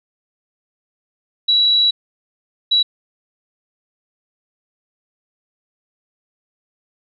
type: tone bursts at uneven times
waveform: sine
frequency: 3912 Hz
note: B7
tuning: 17 cents flat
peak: -11 dBFS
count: 2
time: 1.48-1.91 / 2.71-2.83 s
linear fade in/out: 10 ms
effects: none